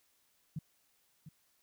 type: tone with echo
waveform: sine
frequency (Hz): 155.2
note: D#3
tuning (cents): -4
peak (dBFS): -35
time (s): 0.56-0.59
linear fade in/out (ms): 5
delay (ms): 700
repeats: 1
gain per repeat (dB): -11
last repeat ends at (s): 1.29
effects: white hiss -73 dBFS RMS until 1.62 s